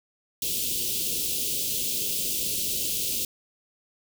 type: band-stop noise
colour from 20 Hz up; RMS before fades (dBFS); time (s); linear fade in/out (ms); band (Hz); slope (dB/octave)
white; -28; 0.42-3.25; 2; 520 to 2700; 48
effects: none